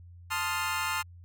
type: chord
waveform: 25% pulse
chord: F dominant seventh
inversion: first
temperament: equal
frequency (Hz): 880 / 1046.5 / 1244.5 / 1396.9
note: A5 / C6 / Eb6 / F6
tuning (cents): 0 / 0 / 0 / 0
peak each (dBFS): -31 / -31 / -32 / -30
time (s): 0.3-1.03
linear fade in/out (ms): 20
effects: added 87 Hz sine -47 dBFS peak until 1.24 s